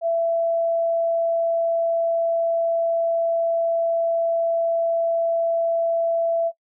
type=tone; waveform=sine; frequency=668 Hz; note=E5; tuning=23 cents sharp; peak=-18 dBFS; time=0.01-6.52 s; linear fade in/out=50 ms; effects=noise-tail reverb RT60 0.1 s tail -21 dB re dry